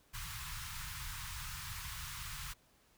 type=band-stop noise; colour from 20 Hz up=pink; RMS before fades=-44 dBFS; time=0.13-2.54 s; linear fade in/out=20 ms; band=150 to 970 Hz; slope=48 dB/octave; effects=pink hiss -69 dBFS RMS until 2.97 s